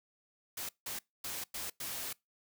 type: noise bursts at uneven times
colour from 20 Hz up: white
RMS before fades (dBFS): -40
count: 5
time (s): 0.57-0.69 / 0.86-0.99 / 1.24-1.44 / 1.54-1.7 / 1.8-2.13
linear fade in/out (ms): 5
effects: noise-tail reverb RT60 0.2 s tail -24 dB re dry